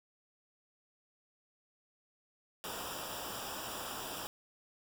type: noise with comb filter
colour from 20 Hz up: pink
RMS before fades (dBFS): -42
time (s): 2.64-4.27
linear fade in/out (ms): 0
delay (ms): 0.47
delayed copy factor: -0.8
effects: none